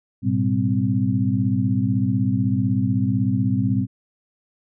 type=tone cluster; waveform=sine; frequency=106.6 / 122.6 / 196.4 / 258.1 Hz; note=G#2 / B2 / G3 / C4; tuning=+46 / -12 / +4 / -23 cents; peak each=-23 dBFS; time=0.22-3.87 s; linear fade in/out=50 ms; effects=none